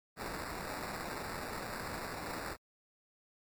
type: noise with sample-and-hold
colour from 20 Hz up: violet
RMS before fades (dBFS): -41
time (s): 0.16-2.57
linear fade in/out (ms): 50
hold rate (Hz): 3150
effects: MP3 96 kbps